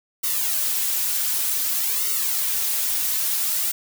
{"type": "noise with flanger", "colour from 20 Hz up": "blue", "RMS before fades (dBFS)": -23, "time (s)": [0.23, 3.72], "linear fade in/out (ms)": 10, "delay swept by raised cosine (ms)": [1.2, 4.6], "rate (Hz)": 0.54, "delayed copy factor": -0.9, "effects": []}